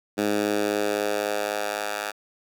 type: tone with high-pass filter sweep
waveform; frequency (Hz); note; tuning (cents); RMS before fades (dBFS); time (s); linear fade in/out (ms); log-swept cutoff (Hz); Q
10% pulse; 103.83; G#2; 0; -26; 0.17-2.12; 20; 250 to 950; 1.4
effects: none